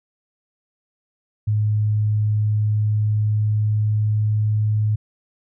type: tone with pitch glide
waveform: sine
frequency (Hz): 106.2 to 106.88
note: G#2 to A2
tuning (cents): +39 to -50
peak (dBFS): -16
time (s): 1.47-4.96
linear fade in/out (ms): 10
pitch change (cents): +11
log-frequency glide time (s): 2.6-4.7
effects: none